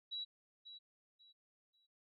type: tone with echo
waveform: sine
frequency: 3904 Hz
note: B7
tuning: 21 cents flat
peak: -40 dBFS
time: 0.11-0.25 s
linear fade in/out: 20 ms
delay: 540 ms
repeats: 3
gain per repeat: -11 dB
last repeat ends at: 1.87 s
effects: none